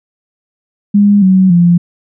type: tone with pitch steps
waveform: sine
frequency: 203.8 / 187.97 / 173.37 Hz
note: G#3 / F#3 / F3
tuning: -32 / +28 / -12 cents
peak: -4 dBFS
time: 0.94-1.78 s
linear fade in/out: 10 ms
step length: 280 ms
effects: none